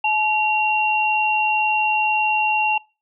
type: tone pair together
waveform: sine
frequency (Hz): 857.8 / 2751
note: A5 / F7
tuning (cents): -44 / -27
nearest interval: octave + minor sixth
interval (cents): 2017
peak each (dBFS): -19 / -19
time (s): 0.04-2.78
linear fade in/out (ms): 5
effects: noise-tail reverb RT60 0.3 s tail -24 dB re dry